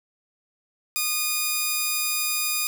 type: tone pair together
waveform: 5% pulse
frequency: 1228 / 2456 Hz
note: D#6 / D#7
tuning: -23 / -23 cents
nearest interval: octave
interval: 1200 cents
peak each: -17 dBFS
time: 0.96-2.67 s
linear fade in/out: 0 ms
effects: none